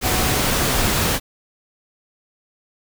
sine tone in noise, 746 Hz, F#5, 14 cents sharp, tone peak -29 dBFS, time 0.02-0.41 s, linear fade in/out 50 ms, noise pink, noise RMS -19 dBFS, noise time 0.01-1.2 s, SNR -13 dB, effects none

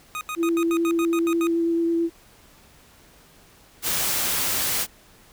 25% pulse tone bursts, 1244 Hz, D#6, 1 cent flat, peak -24 dBFS, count 10, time 0.15-1.47 s, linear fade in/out 0 ms, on 60 ms, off 80 ms
sine tone with vibrato, 334.9 Hz, E4, 27 cents sharp, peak -19 dBFS, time 0.36-2.1 s, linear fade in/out 50 ms, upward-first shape sine, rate 9.2 Hz, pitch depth 11 cents each way
white noise, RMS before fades -24 dBFS, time 3.82-4.87 s, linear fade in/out 50 ms
effects pink hiss -53 dBFS RMS until 5.32 s

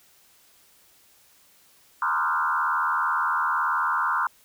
sine tone with frequency modulation, 1210 Hz, D#6, 49 cents flat, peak -21 dBFS, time 2.02-4.27 s, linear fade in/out 2 ms, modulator 79 Hz, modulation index 3.4, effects white hiss -58 dBFS RMS until 4.44 s

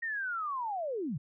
sine linear sweep, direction down, 1877 to 116.54 Hz, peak -32 dBFS, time 0.02-1.18 s, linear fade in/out 10 ms, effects none

